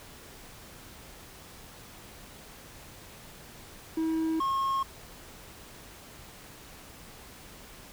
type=tone pair in turn; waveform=triangle; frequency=321.5 / 1081.4 Hz; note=E4 / C#6; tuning=-43 / -43 cents; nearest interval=octave + major sixth; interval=2100 cents; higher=second; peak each=-24 dBFS; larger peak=neither; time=3.97-4.4 / 4.4-4.83 s; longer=neither; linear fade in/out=5 ms; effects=pink hiss -49 dBFS RMS until 7.92 s